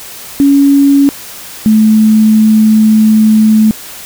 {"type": "tone pair in turn", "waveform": "sine", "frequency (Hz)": [280, 217.1], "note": ["C#4", "A3"], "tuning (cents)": [18, -23], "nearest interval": "major third", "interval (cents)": 441, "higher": "first", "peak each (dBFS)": -3, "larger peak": "neither", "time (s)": [[0.4, 1.09], [1.66, 3.71]], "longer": "second", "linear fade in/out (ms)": 0, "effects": ["white hiss -28 dBFS RMS until 4.05 s"]}